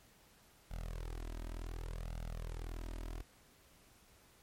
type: tone with flanger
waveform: sawtooth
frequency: 40.94 Hz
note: E1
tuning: 11 cents flat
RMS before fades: -43 dBFS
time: 0.7-3.23 s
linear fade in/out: 20 ms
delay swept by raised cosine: 1.4 to 3.2 ms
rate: 0.67 Hz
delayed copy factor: +0.95
effects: pink hiss -65 dBFS RMS until 4.42 s + MP3 64 kbps